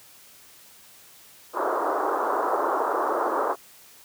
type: band-pass noise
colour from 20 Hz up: white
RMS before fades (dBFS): -25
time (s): 1.53-3.56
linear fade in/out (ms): 50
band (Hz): 310 to 1300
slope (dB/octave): 48
effects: white hiss -51 dBFS RMS until 4.04 s + high-pass 60 Hz 12 dB/octave